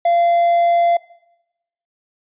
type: tone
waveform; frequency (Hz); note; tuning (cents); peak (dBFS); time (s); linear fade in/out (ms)
triangle; 688; F5; -26; -10; 0.05-0.97; 5
effects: noise-tail reverb RT60 0.9 s tail -20 dB re dry + resampled to 8000 Hz